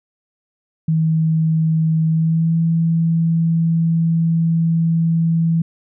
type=tone with pitch glide; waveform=sine; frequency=160 to 164.88 Hz; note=D#3 to E3; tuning=+49 to +1 cents; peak=-13 dBFS; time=0.88-5.62 s; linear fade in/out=5 ms; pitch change=+52 cents; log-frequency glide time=2.07-2.57 s; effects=none